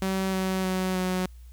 sawtooth tone with pitch steps, 190.6 / 188.41 / 186.25 / 184.11 Hz, G3 / F#3 / F#3 / F#3, -48 / +32 / +12 / -8 cents, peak -21 dBFS, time 0.02-1.26 s, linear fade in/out 2 ms, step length 310 ms, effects added 60 Hz sine -43 dBFS peak until 1.52 s + white hiss -63 dBFS RMS until 1.52 s

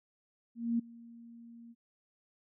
sine tone with ADSR envelope, 233.3 Hz, A#3, 2 cents sharp, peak -26 dBFS, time 0.55-1.75 s, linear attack 240 ms, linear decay 9 ms, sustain -23 dB, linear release 40 ms, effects none

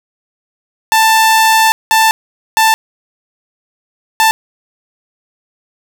sawtooth tone bursts at uneven times, 886 Hz, A5, 12 cents sharp, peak -3 dBFS, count 4, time 0.92-1.72 / 1.91-2.11 / 2.57-2.74 / 4.2-4.31 s, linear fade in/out 0 ms, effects none

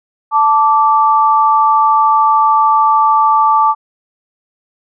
sine tone pair together, 880 / 1166.6 Hz, A5 / D6, 0 / -12 cents, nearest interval perfect fourth, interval 488 cents, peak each -10 dBFS, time 0.31-3.75 s, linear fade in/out 50 ms, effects none

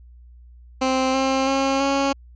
15% pulse tone with pitch steps, 261.6 / 266.2 / 270.8 / 275.6 Hz, C4 / C4 / C#4 / C#4, 0 / +30 / -40 / -10 cents, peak -12 dBFS, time 0.81-2.13 s, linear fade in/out 10 ms, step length 330 ms, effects added 60 Hz sine -43 dBFS peak until 2.35 s + resampled to 16000 Hz

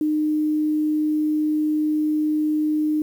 sine tone with quantisation, 305.4 Hz, D#4, 32 cents flat, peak -18 dBFS, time 0.01-3.02 s, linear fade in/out 2 ms, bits 8, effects none

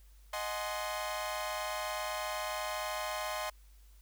sawtooth chord, Ab dominant seventh, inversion second, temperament equal with one note detuned, 622.3 / 740 / 843.2 / 1046.5 Hz, Eb5 / Gb5 / Ab5 / C6, 0 / 0 / +26 / 0 cents, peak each -35 / -39 / -39 / -36 dBFS, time 0.33-3.5 s, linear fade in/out 5 ms, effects added 50 Hz sine -55 dBFS peak until 4.01 s + white hiss -68 dBFS RMS until 4.01 s

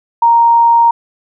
sine tone, 932.3 Hz, A#5, in tune, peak -5 dBFS, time 0.22-0.91 s, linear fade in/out 5 ms, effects none

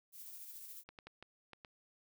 violet noise with tremolo, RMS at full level -49 dBFS, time 0.12-0.84 s, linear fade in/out 50 ms, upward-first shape triangle, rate 14 Hz, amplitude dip 40%
clicks, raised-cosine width 0.3 ms, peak -35 dBFS, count 6, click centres 0.89 / 0.988 / 1.07 / 1.226 / 1.533 / 1.648 s
effects none

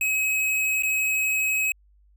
square tone with dropouts, 2552 Hz, D#7, 43 cents sharp, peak -22 dBFS, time 0.01-1.72 s, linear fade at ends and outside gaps 2 ms, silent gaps 0.824-0.833 s, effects added 50 Hz sine -55 dBFS peak until 2.16 s

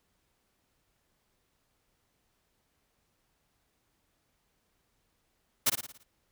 white noise with echo, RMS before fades -24 dBFS, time 5.66-5.7 s, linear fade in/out 10 ms, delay 56 ms, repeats 6, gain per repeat -6 dB, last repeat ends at 6.036 s, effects pink hiss -75 dBFS RMS until 6.31 s

